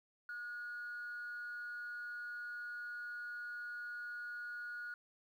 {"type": "tone with amplitude modulation", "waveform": "sine", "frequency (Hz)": 1446, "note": "F#6", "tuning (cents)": -40, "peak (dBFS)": -39, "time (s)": [0.29, 4.94], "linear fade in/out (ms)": 2, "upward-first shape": "sine", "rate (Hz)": 244, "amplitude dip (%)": 40, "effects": ["tanh soft clip ceiling -39 dBFS", "12-bit"]}